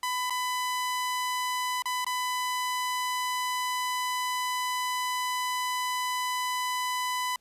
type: tone with dropouts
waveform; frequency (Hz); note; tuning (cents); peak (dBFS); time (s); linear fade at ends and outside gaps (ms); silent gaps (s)
sawtooth; 1000; B5; +21; -24; 0.03-7.36; 2; 0.298-0.305 / 1.822-1.856 / 2.046-2.065
effects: pink hiss -69 dBFS RMS until 7.4 s + resampled to 32000 Hz